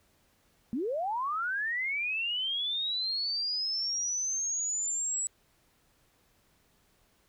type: linear sweep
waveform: sine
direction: up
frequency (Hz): 213.3 to 7850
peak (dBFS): -29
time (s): 0.73-5.27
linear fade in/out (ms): 0
effects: pink hiss -68 dBFS RMS until 7.28 s